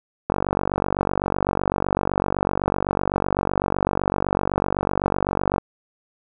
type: click train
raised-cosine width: 1 ms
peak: -6 dBFS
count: 254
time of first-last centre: 0.3-5.582 s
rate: 47.9 Hz
effects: none